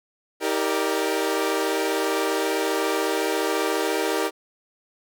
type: chord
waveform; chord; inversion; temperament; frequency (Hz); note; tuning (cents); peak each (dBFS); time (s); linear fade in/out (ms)
sawtooth; Eb major seventh; none; equal with one note detuned; 317.5 / 392 / 466.2 / 587.3; Eb4 / G4 / Bb4 / D5; +35 / 0 / 0 / 0; -24 / -22 / -23 / -27; 0.4-4.31; 50
effects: none